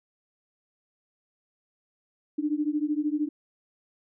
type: beating tone pair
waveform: sine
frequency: 293.7 / 306.7 Hz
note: D4 / D#4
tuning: 0 / -25 cents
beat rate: 13 Hz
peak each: -27 / -28 dBFS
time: 2.38-3.29 s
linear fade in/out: 10 ms
effects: none